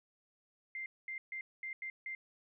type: tone bursts at uneven times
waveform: sine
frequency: 2093 Hz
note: C7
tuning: in tune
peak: -39 dBFS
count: 6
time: 0.75-0.86 / 1.08-1.18 / 1.32-1.41 / 1.63-1.73 / 1.82-1.9 / 2.06-2.15 s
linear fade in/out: 2 ms
effects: none